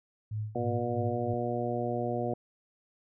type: tone with tremolo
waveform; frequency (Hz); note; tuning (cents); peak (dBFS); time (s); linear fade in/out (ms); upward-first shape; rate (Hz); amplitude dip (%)
sine; 107.1; A2; -46; -30; 0.31-1.34; 5; sine; 3.1; 85
type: harmonic tone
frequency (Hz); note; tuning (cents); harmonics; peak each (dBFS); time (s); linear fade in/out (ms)
120; B2; -49; 1 / 2 / 3 / 4 / 5 / 6; -36 / -36 / -36 / -36 / -36 / -36; 0.55-2.34; 5
effects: none